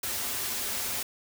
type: noise with comb filter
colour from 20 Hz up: white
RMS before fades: -32 dBFS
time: 0.03-1.03 s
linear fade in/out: 5 ms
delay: 6.3 ms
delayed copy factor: -0.65
effects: none